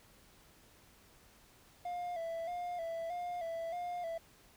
triangle tone with vibrato, 685 Hz, F5, 34 cents flat, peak -35 dBFS, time 1.85-4.18 s, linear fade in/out 5 ms, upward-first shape square, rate 1.6 Hz, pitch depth 57 cents each way, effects pink hiss -63 dBFS RMS until 4.56 s

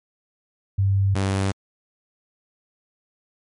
sine / sawtooth tone pair in turn, 98 / 97.15 Hz, G2 / G2, 0 / -15 cents, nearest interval unison, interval 15 cents, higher first, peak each -16 / -16 dBFS, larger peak neither, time 0.78-1.15 / 1.15-1.52 s, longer neither, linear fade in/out 10 ms, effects MP3 48 kbps

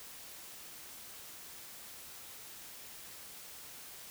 silence, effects white hiss -50 dBFS RMS until 4.1 s

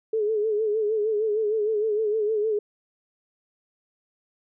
sine tone with vibrato, 428.9 Hz, A4, 44 cents flat, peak -21 dBFS, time 0.13-2.59 s, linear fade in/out 5 ms, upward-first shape sine, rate 6.5 Hz, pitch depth 69 cents each way, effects none

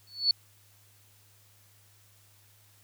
sine tone with exponential growth, 4435 Hz, C#8, in tune, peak -17 dBFS, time 0.07-0.31 s, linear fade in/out 2 ms, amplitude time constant 51 ms, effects added 102 Hz sine -62 dBFS peak until 2.83 s + white hiss -62 dBFS RMS until 2.83 s

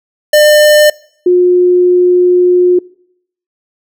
square / sine tone pair in turn, 601 / 358.7 Hz, D5 / F4, +40 / +46 cents, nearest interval major sixth, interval 894 cents, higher first, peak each -4 dBFS, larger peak neither, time 0.33-0.9 / 1.26-2.79 s, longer second, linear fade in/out 5 ms, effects noise-tail reverb RT60 0.7 s tail -24 dB re dry

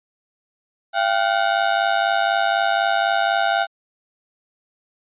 30% pulse ring-modulated tone, 734 Hz, F#5, 14 cents flat, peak -11 dBFS, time 0.93-3.67 s, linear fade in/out 50 ms, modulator 52 Hz, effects resampled to 8000 Hz

